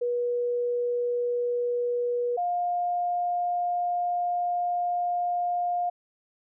sine tone pair in turn, 484.2 / 706.9 Hz, B4 / F5, -34 / +21 cents, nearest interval perfect fifth, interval 655 cents, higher second, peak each -24 dBFS, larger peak neither, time 0.01-2.37 / 2.37-5.9 s, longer second, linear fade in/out 10 ms, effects none

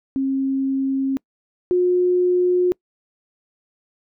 sine tone pair in turn, 269 / 359.8 Hz, C4 / F#4, +48 / -48 cents, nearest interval perfect fourth, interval 504 cents, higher second, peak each -18 / -14 dBFS, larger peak second, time 0.16-1.17 / 1.71-2.72 s, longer neither, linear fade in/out 0 ms, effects noise-tail reverb RT60 0.1 s tail -26 dB re dry

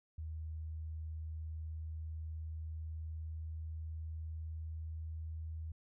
sine tone with pitch glide, 79 to 79.92 Hz, D#2 to D#2, +27 to +47 cents, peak -40 dBFS, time 0.18-5.72 s, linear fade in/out 5 ms, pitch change +20 cents, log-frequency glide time 0.62-5.53 s, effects none

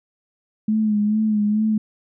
sine tone with vibrato, 212.8 Hz, G#3, 42 cents sharp, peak -16 dBFS, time 0.68-1.78 s, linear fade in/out 5 ms, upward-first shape sine, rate 2.3 Hz, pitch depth 44 cents each way, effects none

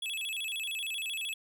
square tone with vibrato, 2960 Hz, F#7, in tune, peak -34 dBFS, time 0.02-1.34 s, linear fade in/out 5 ms, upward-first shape square, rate 13 Hz, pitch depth 220 cents each way, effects none

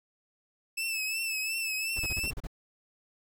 sawtooth tone with vibrato, 2621 Hz, E7, 11 cents flat, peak -27 dBFS, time 0.77-2.31 s, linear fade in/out 10 ms, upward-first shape triangle, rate 2.8 Hz, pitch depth 64 cents each way
brown noise bursts, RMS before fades -35 dBFS, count 8, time 1.96-2.471 s, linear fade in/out 5 ms, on 35 ms, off 33 ms
clicks, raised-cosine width 2 ms, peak -33 dBFS, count 2, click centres 2.274 / 2.279 s
effects none

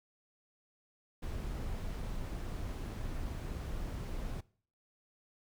brown noise, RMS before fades -39 dBFS, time 1.22-4.41 s, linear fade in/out 10 ms, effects noise-tail reverb RT60 0.5 s tail -22 dB re dry

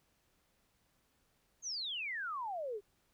sine exponential sweep, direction down, 6620 to 387.9 Hz, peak -37 dBFS, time 1.62-2.81 s, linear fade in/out 50 ms, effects pink hiss -75 dBFS RMS until 3.13 s

